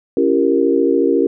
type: chord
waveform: sine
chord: C# diminished seventh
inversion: none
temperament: equal with one note detuned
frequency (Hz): 277.2 / 337.9 / 392 / 466.2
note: C#4 / E4 / G4 / Bb4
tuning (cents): 0 / +43 / 0 / 0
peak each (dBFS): -17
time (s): 0.17-1.27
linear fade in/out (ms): 2
effects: none